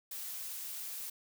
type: noise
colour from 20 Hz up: blue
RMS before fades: -42 dBFS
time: 0.11-1.1 s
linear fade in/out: 5 ms
effects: none